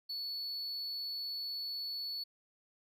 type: tone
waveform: triangle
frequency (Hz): 4428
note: C#8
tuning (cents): -3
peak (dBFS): -36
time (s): 0.09-2.24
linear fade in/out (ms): 10
effects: none

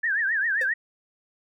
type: tone with vibrato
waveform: sine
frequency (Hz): 1706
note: G#6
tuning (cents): +46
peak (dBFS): -21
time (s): 0.03-0.74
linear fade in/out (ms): 10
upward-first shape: triangle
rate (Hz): 7.5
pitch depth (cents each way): 200
type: tone with exponential decay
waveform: square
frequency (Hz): 520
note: C5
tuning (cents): -11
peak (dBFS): -29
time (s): 0.61-0.69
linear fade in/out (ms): 5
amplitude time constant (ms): 16
effects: MP3 96 kbps

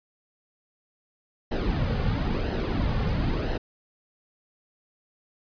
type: noise with flanger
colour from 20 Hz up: brown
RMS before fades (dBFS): -26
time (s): 1.51-3.58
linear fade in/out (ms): 10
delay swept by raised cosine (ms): 0.85 to 3.15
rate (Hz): 1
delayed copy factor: -0.55
effects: resampled to 11025 Hz

